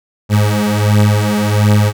30% pulse beating tone pair, 103.83 / 105.23 Hz, G#2 / G#2, 0 / +23 cents, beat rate 1.4 Hz, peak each -10 dBFS, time 0.29-1.93 s, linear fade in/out 50 ms, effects none

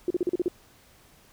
sine tone bursts, 354.4 Hz, F4, 25 cents sharp, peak -21 dBFS, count 7, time 0.08-0.482 s, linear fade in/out 2 ms, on 24 ms, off 39 ms, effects pink hiss -57 dBFS RMS until 1.32 s

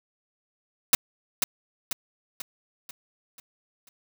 white noise with echo, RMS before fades -17 dBFS, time 0.93-0.95 s, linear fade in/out 2 ms, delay 490 ms, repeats 6, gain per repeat -6 dB, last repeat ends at 3.89 s, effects none

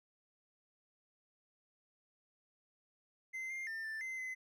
triangle tone with pitch steps, 2069 / 2109 / 1800 / 1771 / 2066 / 2040 Hz, C7 / C7 / A6 / A6 / C7 / C7, -20 / +13 / +39 / +11 / -22 / -44 cents, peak -38 dBFS, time 3.33-4.35 s, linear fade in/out 20 ms, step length 170 ms, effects none

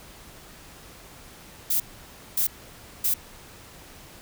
violet noise bursts, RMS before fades -23 dBFS, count 3, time 1.7-3.14 s, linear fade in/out 5 ms, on 100 ms, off 570 ms, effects pink hiss -47 dBFS RMS until 4.21 s

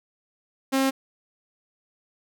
sawtooth tone, 267.9 Hz, C4, 41 cents sharp, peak -16 dBFS, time 0.72-0.91 s, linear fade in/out 20 ms, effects none

